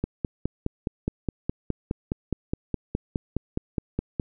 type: click train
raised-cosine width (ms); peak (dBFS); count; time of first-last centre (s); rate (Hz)
3; -12; 21; 0.04-4.198; 4.81
effects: none